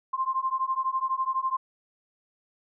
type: beating tone pair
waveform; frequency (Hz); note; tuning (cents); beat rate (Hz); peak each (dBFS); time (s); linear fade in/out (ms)
sine; 1046.5 / 1058.5; C6 / C6; 0 / +20; 12; -28; 0.13-1.57; 10
effects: none